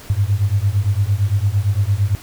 sine beating tone pair, 96.3 / 105.1 Hz, G2 / G#2, -30 / +21 cents, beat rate 8.8 Hz, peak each -17 / -17 dBFS, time 0.1-2.15 s, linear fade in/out 0 ms, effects pink hiss -39 dBFS RMS until 2.22 s

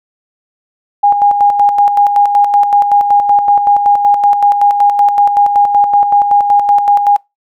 sine tone with tremolo, 816 Hz, G#5, 31 cents flat, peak -4 dBFS, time 1.03-7.17 s, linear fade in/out 10 ms, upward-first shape square, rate 5.3 Hz, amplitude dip 50%, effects noise-tail reverb RT60 0.2 s tail -25 dB re dry

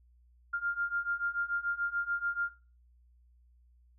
sine beating tone pair, 1397 / 1403.9 Hz, F6 / F6, 0 / +9 cents, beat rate 6.9 Hz, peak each -35 / -33 dBFS, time 0.53-2.5 s, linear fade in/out 10 ms, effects noise-tail reverb RT60 0.4 s tail -19 dB re dry + added 60 Hz sine -60 dBFS peak until 3.98 s

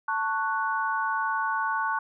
sine chord, F# minor, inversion first, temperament just, 888 / 1110 / 1480 Hz, A5 / C#6 / F#6, +16 / +2 / 0 cents, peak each -29 dBFS, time 0.08-1.99 s, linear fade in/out 5 ms, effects none

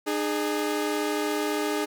sawtooth tone pair together, 302.8 / 415.3 Hz, D#4 / G#4, -47 / 0 cents, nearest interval perfect fourth, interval 547 cents, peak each -24 dBFS, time 0.06-1.86 s, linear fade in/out 20 ms, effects none

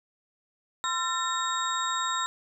sine tone cluster, 1031 / 1354 / 1793 / 3755 / 7540 Hz, C6 / E6 / A6 / A#7 / A#8, -26 / +46 / +32 / +12 / +19 cents, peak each -31 / -31 / -36 / -33 / -35 dBFS, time 0.84-2.26 s, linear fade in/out 0 ms, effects none

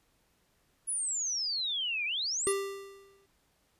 sine exponential two-way sweep, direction down then up, 10520 to 2312 to 10520 Hz, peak -30 dBFS, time 0.87-2.53 s, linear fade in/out 20 ms, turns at 2.05 s
square tone with exponential decay, 394.2 Hz, G4, 10 cents sharp, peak -26 dBFS, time 2.47-3.26 s, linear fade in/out 0 ms, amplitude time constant 170 ms
effects pink hiss -71 dBFS RMS until 3.79 s + resampled to 32000 Hz

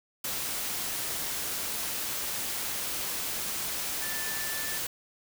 sine tone in noise, 1760 Hz, A6, in tune, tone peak -38 dBFS, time 4.02-4.78 s, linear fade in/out 5 ms, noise white, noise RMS -33 dBFS, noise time 0.24-4.87 s, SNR -8 dB, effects none

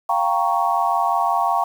sine chord, G half-diminished seventh, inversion third, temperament equal, 698.5 / 784 / 932.3 / 1108.7 Hz, F5 / G5 / Bb5 / Db6, 0 / 0 / 0 / 0 cents, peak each -22 dBFS, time 0.09-1.64 s, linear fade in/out 5 ms, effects 7-bit

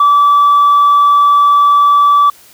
sine tone, 1155 Hz, D6, 29 cents flat, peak -3 dBFS, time 0-2.3 s, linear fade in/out 5 ms, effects tanh soft clip ceiling -3 dBFS + white hiss -42 dBFS RMS until 2.53 s

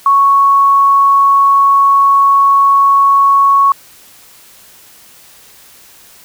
sine tone, 1108.7 Hz, C#6, in tune, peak -5 dBFS, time 0.06-3.72 s, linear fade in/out 2 ms, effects white hiss -41 dBFS RMS until 6.24 s

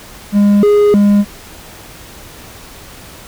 triangle tone with pitch steps, 203.9 / 413.6 / 203.9 Hz, G#3 / G#4 / G#3, -32 / -7 / -32 cents, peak -4 dBFS, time 0.32-1.25 s, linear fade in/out 50 ms, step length 310 ms, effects pink hiss -35 dBFS RMS until 3.27 s

